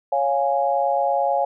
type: chord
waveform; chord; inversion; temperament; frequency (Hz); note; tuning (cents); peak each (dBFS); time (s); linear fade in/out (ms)
sine; Db major; none; equal with one note detuned; 554.4 / 701.3 / 830.6; Db5 / F5 / Ab5; 0 / +7 / 0; -22; 0.12-1.45; 5
effects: none